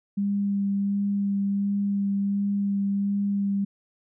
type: tone with vibrato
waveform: sine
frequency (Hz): 200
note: G3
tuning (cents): +35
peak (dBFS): -22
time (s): 0.17-3.65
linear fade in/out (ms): 10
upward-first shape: sine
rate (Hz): 1.4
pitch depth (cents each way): 11
effects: none